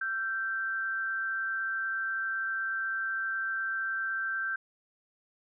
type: tone pair together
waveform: sine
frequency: 1354 / 1563.2 Hz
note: E6 / G6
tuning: +46 / -5 cents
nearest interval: major second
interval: 249 cents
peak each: -38 / -30 dBFS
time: 0.01-4.56 s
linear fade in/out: 5 ms
effects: none